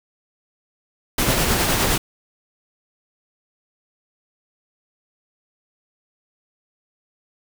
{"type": "noise with tremolo", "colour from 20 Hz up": "pink", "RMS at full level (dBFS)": -18, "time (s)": [1.18, 1.98], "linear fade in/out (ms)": 5, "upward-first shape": "sine", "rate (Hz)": 9.7, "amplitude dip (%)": 30, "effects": []}